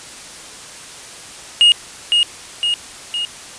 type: tone with echo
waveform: triangle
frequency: 2862 Hz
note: F7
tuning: 42 cents sharp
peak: -5 dBFS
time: 1.61-1.72 s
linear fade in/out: 0 ms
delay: 510 ms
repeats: 3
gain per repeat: -4 dB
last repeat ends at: 3.25 s
effects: white hiss -35 dBFS RMS until 3.58 s + resampled to 22050 Hz